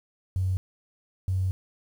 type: tone pair in turn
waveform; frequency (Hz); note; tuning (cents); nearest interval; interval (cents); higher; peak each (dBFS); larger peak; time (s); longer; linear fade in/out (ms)
triangle; 93.3 / 93.72; F#2 / F#2; +15 / +23; unison; 8; second; -19; neither; 0.36-0.57 / 1.28-1.51; second; 0
effects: tanh soft clip ceiling -21 dBFS + 9-bit